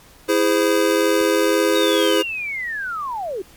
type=chord; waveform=square; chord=E augmented; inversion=none; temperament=just; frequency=329.6 / 412 / 515 Hz; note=E4 / G#4 / B#4; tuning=0 / -14 / -28 cents; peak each=-20 dBFS; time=0.28-2.23 s; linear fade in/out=20 ms
type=click; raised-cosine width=2 ms; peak=-28 dBFS; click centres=1.212 s
type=linear sweep; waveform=sine; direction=down; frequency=3803 to 349.2 Hz; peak=-23 dBFS; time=1.75-3.42 s; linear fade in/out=5 ms
effects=pink hiss -48 dBFS RMS until 3.56 s + MP3 96 kbps